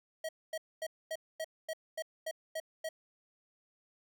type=tone bursts; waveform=square; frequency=639 Hz; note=D#5; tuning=46 cents sharp; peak=-36 dBFS; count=10; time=0.24-2.89 s; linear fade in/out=5 ms; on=49 ms; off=240 ms; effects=none